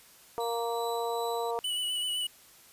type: harmonic tone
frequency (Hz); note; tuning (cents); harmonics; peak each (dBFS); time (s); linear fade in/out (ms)
233.1; A#3; 0; 2 / 3 / 4 / 5; -32 / -35 / -35 / -41; 0.38-1.59; 0
type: tone with tremolo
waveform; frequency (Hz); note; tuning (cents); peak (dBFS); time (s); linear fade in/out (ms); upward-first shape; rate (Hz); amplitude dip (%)
sawtooth; 3951; B7; 0; -37; 0.4-1.51; 5; sine; 2.6; 35
type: tone with vibrato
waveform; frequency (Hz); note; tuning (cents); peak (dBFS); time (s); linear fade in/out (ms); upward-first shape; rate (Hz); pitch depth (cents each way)
square; 2960; F#7; 0; -30; 1.64-2.27; 5; sine; 7.8; 27
effects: white hiss -56 dBFS RMS until 2.72 s + resampled to 32000 Hz